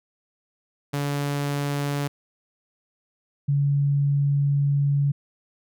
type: tone pair in turn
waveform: sawtooth / sine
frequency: 143.1 / 141.78 Hz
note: D3 / C#3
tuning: -45 / +39 cents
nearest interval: unison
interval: 16 cents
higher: first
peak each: -20 / -18 dBFS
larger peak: second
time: 0.93-2.08 / 3.48-5.12 s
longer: second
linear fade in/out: 10 ms
effects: none